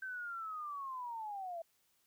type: linear sweep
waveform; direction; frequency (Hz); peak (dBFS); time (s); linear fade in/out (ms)
sine; down; 1554 to 653; -40; 0.02-1.62; 5
effects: white hiss -75 dBFS RMS until 2.06 s